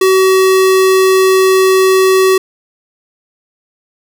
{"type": "tone", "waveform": "square", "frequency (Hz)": 378.5, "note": "F#4", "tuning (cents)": 39, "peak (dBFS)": -7, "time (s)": [0.01, 2.38], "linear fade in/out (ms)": 5, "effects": []}